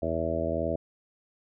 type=harmonic tone; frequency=81.9 Hz; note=E2; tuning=11 cents flat; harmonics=1 / 2 / 3 / 4 / 5 / 6 / 7 / 8; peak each=-35 / -38 / -36 / -35 / -38 / -36 / -32 / -32 dBFS; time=0.02-0.76 s; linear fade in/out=5 ms; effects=none